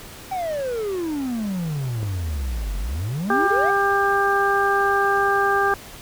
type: exponential two-way sweep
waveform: triangle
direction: down then up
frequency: 783 to 44.6 to 783 Hz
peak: -21 dBFS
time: 0.31-3.71 s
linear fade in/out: 10 ms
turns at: 2.78 s
type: click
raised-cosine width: 2 ms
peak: -19 dBFS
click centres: 2.03 s
type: harmonic tone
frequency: 397.8 Hz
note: G4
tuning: 25 cents sharp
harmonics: 1 / 2 / 3 / 4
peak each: -22 / -22 / -22 / -22 dBFS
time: 3.3-5.74 s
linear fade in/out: 2 ms
effects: pink hiss -40 dBFS RMS until 6.01 s